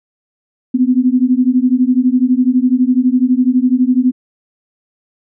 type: beating tone pair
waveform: sine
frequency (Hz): 246.9 / 258.9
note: B3 / C4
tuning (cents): 0 / -18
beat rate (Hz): 12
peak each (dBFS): -12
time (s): 0.74-4.12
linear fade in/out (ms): 10
effects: none